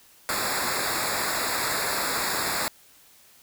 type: noise with comb filter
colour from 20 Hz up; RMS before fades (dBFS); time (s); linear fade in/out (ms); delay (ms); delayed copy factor
pink; -27; 0.29-2.68; 0; 0.33; -1
effects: white hiss -55 dBFS RMS until 3.42 s